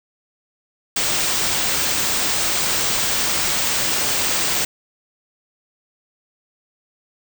white band-stop noise, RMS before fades -20 dBFS, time 0.96-4.65 s, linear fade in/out 5 ms, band 9200 to 15000 Hz, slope 96 dB/octave, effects none

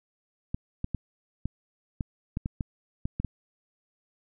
clicks, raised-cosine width 5 ms, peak -17 dBFS, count 11, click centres 0.545 / 0.844 / 0.947 / 1.456 / 2.008 / 2.371 / 2.459 / 2.608 / 3.055 / 3.2 / 3.247 s, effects none

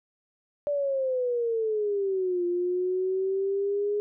sine exponential two-way sweep, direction down then up, 586 to 349.2 to 415.9 Hz, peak -24 dBFS, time 0.67-4 s, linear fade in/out 0 ms, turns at 2.45 s, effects none

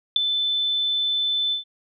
sine tone with ADSR envelope, 3520 Hz, A7, in tune, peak -10 dBFS, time 0.16-1.64 s, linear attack 3 ms, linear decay 8 ms, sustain -10 dB, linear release 120 ms, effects none

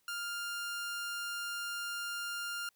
sawtooth tone, 1400 Hz, F6, 4 cents sharp, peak -33 dBFS, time 0.08-2.69 s, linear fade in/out 2 ms, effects white hiss -74 dBFS RMS until 2.75 s

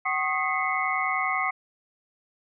sine tone cluster, 756 / 1087 / 1247 / 2035 / 2185 Hz, F#5 / C#6 / D#6 / C7 / C#7, +37 / -34 / +3 / -49 / -26 cents, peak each -30 dBFS, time 0.05-1.51 s, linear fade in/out 10 ms, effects none

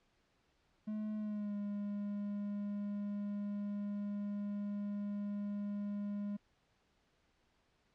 triangle tone with pitch glide, 213.4 to 204.2 Hz, G#3 to G#3, +47 to -29 cents, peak -35 dBFS, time 0.87-6.37 s, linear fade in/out 10 ms, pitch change -76 cents, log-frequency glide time 1.17-1.55 s, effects pink hiss -75 dBFS RMS until 7.94 s + low-pass 5000 Hz 12 dB/octave

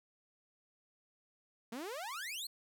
sawtooth exponential sweep, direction up, 217.1 to 4435 Hz, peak -37 dBFS, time 1.72-2.47 s, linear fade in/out 5 ms, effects none

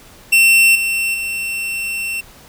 45% pulse tone with level steps, 2700 Hz, E7, 41 cents sharp, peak -8 / -16 / -20 dBFS, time 0.32-2.21 s, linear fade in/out 10 ms, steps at 0.75 / 1.14 s, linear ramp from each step 5 ms, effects pink hiss -43 dBFS RMS until 2.48 s

